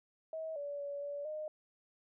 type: tone with pitch steps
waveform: sine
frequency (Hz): 640 / 574 / 569 / 574 / 614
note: D#5 / D5 / C#5 / D5 / D#5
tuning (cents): +49 / -40 / +45 / -40 / -23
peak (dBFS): -38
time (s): 0.33-1.48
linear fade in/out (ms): 2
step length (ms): 230
effects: none